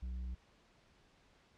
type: tone with tanh clipping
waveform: sine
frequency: 62.1 Hz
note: B1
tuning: 10 cents sharp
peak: -40 dBFS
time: 0.02-0.35 s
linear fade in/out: 10 ms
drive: 6 dB
effects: pink hiss -68 dBFS RMS until 1.57 s + low-pass 5000 Hz 12 dB/octave